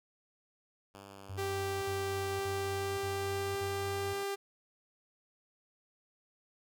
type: tone with vibrato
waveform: 5% pulse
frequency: 98.5 Hz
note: G2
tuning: 9 cents sharp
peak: -38 dBFS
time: 0.94-4.24 s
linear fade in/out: 10 ms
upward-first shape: sine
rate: 2.5 Hz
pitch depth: 12 cents each way
type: tone bursts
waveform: triangle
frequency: 94.5 Hz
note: F#2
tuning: 37 cents sharp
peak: -38 dBFS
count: 5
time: 1.29-4.136 s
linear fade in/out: 10 ms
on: 530 ms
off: 49 ms
type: tone with pitch glide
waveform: sawtooth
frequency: 392 to 397 Hz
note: G4 to G4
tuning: 0 to +22 cents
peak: -30 dBFS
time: 1.37-4.36 s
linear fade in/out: 20 ms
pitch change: +22 cents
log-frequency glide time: 2.23-4.25 s
effects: none